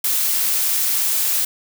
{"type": "noise", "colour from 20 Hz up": "blue", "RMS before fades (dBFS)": -19, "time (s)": [0.04, 1.45], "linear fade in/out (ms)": 5, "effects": []}